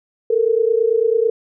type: tone pair together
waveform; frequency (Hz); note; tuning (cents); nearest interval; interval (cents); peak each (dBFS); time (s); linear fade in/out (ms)
sine; 439.9 / 469; A4 / A#4; 0 / +11; minor second; 111; -16; 0.3-1.3; 5
effects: none